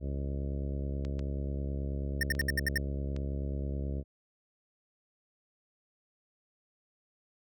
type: harmonic tone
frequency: 69.3 Hz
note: C#2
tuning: in tune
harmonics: 1 / 2 / 3 / 4 / 5 / 6 / 7 / 8 / 9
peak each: -33 / -39 / -43 / -45 / -47 / -49 / -50 / -51 / -52 dBFS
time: 0-4.04 s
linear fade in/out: 50 ms
type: clicks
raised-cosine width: 0.2 ms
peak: -29 dBFS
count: 5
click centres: 1.05 / 1.193 / 2.351 / 2.416 / 3.164 s
type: tone bursts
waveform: square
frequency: 1821 Hz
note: A#6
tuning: 41 cents flat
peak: -27 dBFS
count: 7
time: 2.21-2.777 s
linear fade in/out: 2 ms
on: 21 ms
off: 70 ms
effects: none